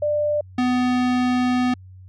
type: tone pair in turn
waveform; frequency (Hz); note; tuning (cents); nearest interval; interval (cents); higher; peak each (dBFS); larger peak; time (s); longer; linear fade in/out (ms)
sine / square; 594 / 249.7; D5 / B3; +20 / +19; octave + minor third; 1501; first; -18; neither; 0.02-0.41 / 0.58-1.74; second; 5
effects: added 93 Hz sine -40 dBFS peak until 2.08 s + low-pass 4000 Hz 12 dB/octave